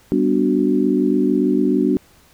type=chord; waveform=sine; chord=G major seventh; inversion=none; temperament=equal; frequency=196 / 246.9 / 293.7 / 370 Hz; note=G3 / B3 / D4 / F#4; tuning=0 / 0 / 0 / 0 cents; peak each=-21 / -19 / -18 / -20 dBFS; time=0.12-1.97 s; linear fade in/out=0 ms; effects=pink hiss -52 dBFS RMS until 2.33 s